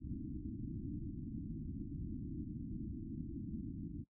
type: low-pass noise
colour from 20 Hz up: white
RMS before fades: -44 dBFS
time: 0-4.05 s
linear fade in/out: 50 ms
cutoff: 320 Hz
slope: 96 dB/octave
effects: noise-tail reverb RT60 0.1 s tail -22 dB re dry